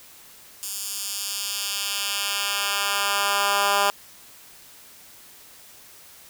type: tone with high-pass filter sweep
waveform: 10% pulse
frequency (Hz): 201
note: G3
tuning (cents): +44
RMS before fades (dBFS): -25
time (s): 0.63-3.9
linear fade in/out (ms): 0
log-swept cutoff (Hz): 7300 to 810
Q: 0.88
effects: white hiss -48 dBFS RMS until 6.29 s